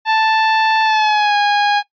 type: tone with pitch glide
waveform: sawtooth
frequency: 881 to 822 Hz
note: A5 to G#5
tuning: +2 to -18 cents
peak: -8 dBFS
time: 0.05-1.83 s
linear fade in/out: 50 ms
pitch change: -120 cents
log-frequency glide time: 0.83-1.36 s
effects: noise-tail reverb RT60 0.1 s tail -17 dB re dry + resampled to 11025 Hz